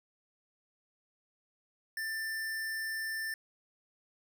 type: tone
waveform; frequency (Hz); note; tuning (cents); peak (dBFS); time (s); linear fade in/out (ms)
square; 1780; A6; +20; -35; 1.97-3.34; 2
effects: none